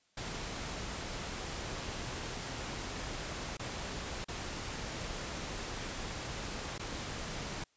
pink noise with dropouts, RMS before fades -40 dBFS, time 0.17-7.64 s, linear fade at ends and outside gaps 5 ms, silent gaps 3.571-3.594 / 4.245-4.283 / 6.781-6.794 s, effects white hiss -72 dBFS RMS until 7.76 s + resampled to 16000 Hz

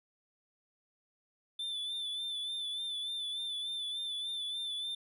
triangle tone with vibrato, 3520 Hz, A7, in tune, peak -34 dBFS, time 1.59-4.95 s, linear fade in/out 5 ms, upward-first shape sine, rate 3.4 Hz, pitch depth 41 cents each way, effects none

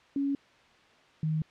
sine tone pair in turn, 279 / 156.58 Hz, C#4 / D#3, +11 / +11 cents, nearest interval minor seventh, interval 1000 cents, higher first, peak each -26 dBFS, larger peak neither, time 0.16-0.35 / 1.23-1.42 s, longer neither, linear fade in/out 2 ms, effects white hiss -59 dBFS RMS until 1.5 s + low-pass 3000 Hz 12 dB/octave

